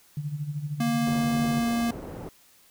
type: tone with tremolo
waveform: sine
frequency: 147.3 Hz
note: D3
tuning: 6 cents sharp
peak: -26 dBFS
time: 0.17-1.6 s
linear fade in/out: 2 ms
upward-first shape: sine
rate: 13 Hz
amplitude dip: 70%
type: tone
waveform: square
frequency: 233.9 Hz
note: A#3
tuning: 6 cents sharp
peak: -24 dBFS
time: 0.8-1.91 s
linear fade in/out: 5 ms
type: low-pass noise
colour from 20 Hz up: white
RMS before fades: -39 dBFS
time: 1.07-2.29 s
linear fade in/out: 0 ms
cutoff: 460 Hz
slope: 12 dB/octave
effects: white hiss -58 dBFS RMS until 2.7 s